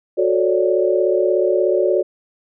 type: chord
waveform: sine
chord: D major seventh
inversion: first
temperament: just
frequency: 367.1 / 440.5 / 550.6 / 587.3 Hz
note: F#4 / A4 / C#5 / D5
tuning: -14 / +2 / -12 / 0 cents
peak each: -17 / -21 / -20 / -20 dBFS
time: 0.17-2.03 s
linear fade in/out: 20 ms
effects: none